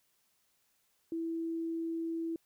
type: tone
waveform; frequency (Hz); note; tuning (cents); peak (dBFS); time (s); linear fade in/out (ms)
sine; 329.6; E4; 0; -33; 1.12-2.36; 2
effects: white hiss -74 dBFS RMS until 2.45 s

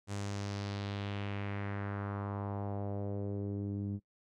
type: tone with low-pass filter sweep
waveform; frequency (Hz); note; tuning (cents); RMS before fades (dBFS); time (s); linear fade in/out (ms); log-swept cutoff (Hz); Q
sawtooth; 100.7; G2; +47; -38; 0.07-4; 50; 8200 to 240; 2.1
effects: noise-tail reverb RT60 0.1 s tail -22 dB re dry

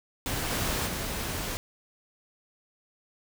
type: noise with level steps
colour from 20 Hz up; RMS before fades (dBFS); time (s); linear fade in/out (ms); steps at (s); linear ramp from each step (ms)
pink; -31 / -29 / -33; 0.26-1.57; 0; 0.5 / 0.86; 20
effects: none

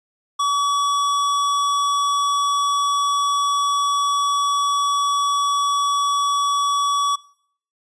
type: tone with hard clipping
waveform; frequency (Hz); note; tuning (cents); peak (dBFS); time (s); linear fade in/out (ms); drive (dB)
sine; 1138; C#6; +45; -19; 0.39-7.16; 10; 15
effects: noise-tail reverb RT60 0.6 s tail -20 dB re dry + resampled to 22050 Hz

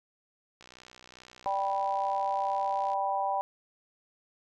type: click train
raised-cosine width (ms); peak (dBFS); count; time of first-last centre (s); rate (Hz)
0.2; -33; 146; 0.61-2.934; 62.4
type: chord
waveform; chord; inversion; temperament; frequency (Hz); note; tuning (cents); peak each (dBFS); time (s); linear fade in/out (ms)
sine; G major; second; just; 588 / 784 / 980; D5 / G5 / B5; +2 / 0 / -14; -35 / -29 / -32; 1.46-3.41; 0
effects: none

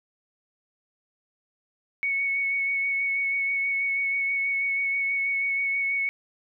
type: tone with vibrato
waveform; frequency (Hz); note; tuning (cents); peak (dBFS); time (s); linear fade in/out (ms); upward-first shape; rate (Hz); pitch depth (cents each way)
sine; 2217; C#7; 0; -23; 2.03-6.09; 0; sine; 6.2; 15
effects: none

